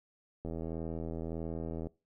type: click train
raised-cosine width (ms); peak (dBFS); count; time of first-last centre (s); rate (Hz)
2; -26; 117; 0.45-1.87; 81.7
effects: noise-tail reverb RT60 0.3 s tail -23 dB re dry